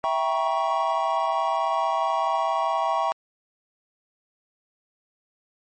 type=chord; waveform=triangle; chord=E diminished seventh; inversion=none; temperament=equal with one note detuned; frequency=659.3 / 784 / 951.9 / 1108.7 Hz; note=E5 / G5 / Bb5 / Db6; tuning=0 / 0 / +36 / 0 cents; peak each=-25 dBFS; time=0.04-3.12 s; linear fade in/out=0 ms; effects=MP3 32 kbps